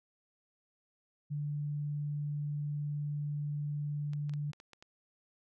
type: tone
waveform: sine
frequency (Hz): 146.83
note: D3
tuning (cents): 0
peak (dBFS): -33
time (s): 1.3-4.52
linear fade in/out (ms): 20
type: clicks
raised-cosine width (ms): 0.2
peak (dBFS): -35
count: 7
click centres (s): 4.134 / 4.295 / 4.337 / 4.533 / 4.601 / 4.733 / 4.825
effects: none